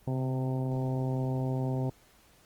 harmonic tone with a mistuned harmonic, 130 Hz, C3, 11 cents flat, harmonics 1 / 2 / 3 / 4 / 5 / 6 / 7, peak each -29 / -35 / -39 / -41 / -43 / -45 / -46 dBFS, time 0.07-1.9 s, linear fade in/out 5 ms, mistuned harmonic 1, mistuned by +27 cents, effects pink hiss -61 dBFS RMS until 2.45 s + Opus 24 kbps

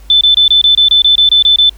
sine tone bursts, 3520 Hz, A7, in tune, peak -4 dBFS, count 12, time 0.1-1.695 s, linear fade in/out 2 ms, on 110 ms, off 25 ms, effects added 50 Hz sine -32 dBFS peak until 1.77 s + pink hiss -46 dBFS RMS until 1.77 s

